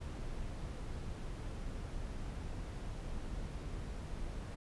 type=noise; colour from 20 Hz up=brown; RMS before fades=-42 dBFS; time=0-4.56 s; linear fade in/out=20 ms; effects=resampled to 24000 Hz